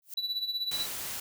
violet noise with exponential growth, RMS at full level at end -37 dBFS, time 0.02-0.14 s, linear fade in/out 2 ms, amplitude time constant 26 ms
triangle tone with tremolo, 3951 Hz, B7, in tune, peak -26 dBFS, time 0.17-0.86 s, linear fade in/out 5 ms, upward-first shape sine, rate 16 Hz, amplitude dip 70%
white noise, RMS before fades -37 dBFS, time 0.71-1.2 s, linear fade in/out 5 ms
effects none

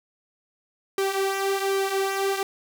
sawtooth tone with flanger, 390.2 Hz, G4, 8 cents flat, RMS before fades -25 dBFS, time 0.98-2.43 s, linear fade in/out 2 ms, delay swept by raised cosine 1.4 to 4.9 ms, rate 1.3 Hz, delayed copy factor -0.6, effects none

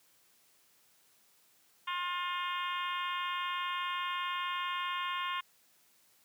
harmonic tone, 355.1 Hz, F4, 29 cents sharp, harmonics 3 / 4 / 5 / 6 / 7 / 8 / 9 / 10, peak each -35 / -43 / -44 / -44 / -46 / -43 / -45 / -49 dBFS, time 1.87-5.41 s, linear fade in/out 10 ms, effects white hiss -67 dBFS RMS until 6.24 s + high-pass 100 Hz 12 dB/octave

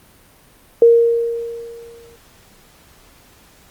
sine tone with exponential decay, 466.2 Hz, A#4, in tune, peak -4 dBFS, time 0.82-2.16 s, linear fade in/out 2 ms, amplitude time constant 290 ms, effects pink hiss -49 dBFS RMS until 3.7 s + Opus 32 kbps

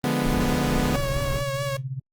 sawtooth chord, D diminished seventh, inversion none, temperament equal, 146.83 / 174.61 / 207.7 / 246.9 Hz, D3 / F3 / Ab3 / Cb4, 0 / 0 / 0 / 0 cents, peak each -23 / -26 / -25 / -21 dBFS, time 0.04-0.96 s, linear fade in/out 0 ms
brown noise, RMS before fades -28 dBFS, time 0.22-1.43 s, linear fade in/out 50 ms
sawtooth tone with vibrato, 558 Hz, C#5, 11 cents sharp, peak -23 dBFS, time 0.94-1.77 s, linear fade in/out 5 ms, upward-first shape triangle, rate 4.7 Hz, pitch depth 40 cents each way
sine tone with tremolo, 132.1 Hz, C3, 17 cents sharp, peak -25 dBFS, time 0.97-2 s, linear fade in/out 10 ms, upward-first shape sine, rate 16 Hz, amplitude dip 75%
effects Opus 24 kbps

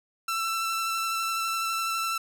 sawtooth tone with vibrato, 1336 Hz, E6, 23 cents sharp, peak -23 dBFS, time 0.28-2.18 s, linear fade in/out 5 ms, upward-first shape square, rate 12 Hz, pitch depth 11 cents each way, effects none

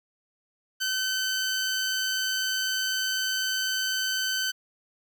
15% pulse tone, 1528 Hz, G6, 45 cents flat, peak -19 dBFS, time 0.8-4.52 s, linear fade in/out 20 ms, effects none

